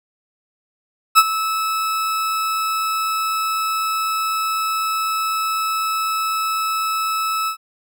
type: tone with ADSR envelope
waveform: 40% pulse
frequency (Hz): 1304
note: E6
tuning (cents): -19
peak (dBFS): -4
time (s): 1.15-7.57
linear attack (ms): 32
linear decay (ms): 45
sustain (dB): -14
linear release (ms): 91
effects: none